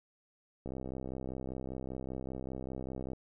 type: click train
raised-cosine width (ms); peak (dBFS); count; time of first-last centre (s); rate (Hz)
2; -27; 162; 0.66-3.133; 65.1
effects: none